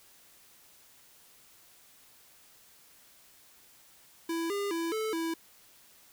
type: tone with pitch steps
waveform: square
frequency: 331.6 / 403.5 / 332.5 / 436.9 / 328.9 Hz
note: E4 / G#4 / E4 / A4 / E4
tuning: +10 / -50 / +15 / -12 / -4 cents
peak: -31 dBFS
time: 4.29-5.34 s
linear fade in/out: 5 ms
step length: 210 ms
effects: white hiss -59 dBFS RMS until 6.12 s